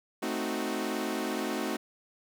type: chord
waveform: sawtooth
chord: A diminished seventh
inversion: none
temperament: equal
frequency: 220 / 261.6 / 311.1 / 370 Hz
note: A3 / C4 / Eb4 / Gb4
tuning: 0 / 0 / 0 / 0 cents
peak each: -32 dBFS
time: 0.22-1.77 s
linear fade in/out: 10 ms
effects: none